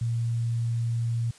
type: tone with quantisation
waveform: sine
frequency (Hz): 116.54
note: A#2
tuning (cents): 0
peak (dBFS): -24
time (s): 0.01-1.31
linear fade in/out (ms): 5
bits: 9
effects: white hiss -53 dBFS RMS until 1.38 s + resampled to 22050 Hz